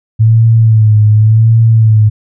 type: tone with vibrato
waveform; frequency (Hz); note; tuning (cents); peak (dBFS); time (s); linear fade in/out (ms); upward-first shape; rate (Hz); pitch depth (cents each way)
sine; 110; A2; 0; -3; 0.19-2.1; 20; sine; 0.89; 59
effects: none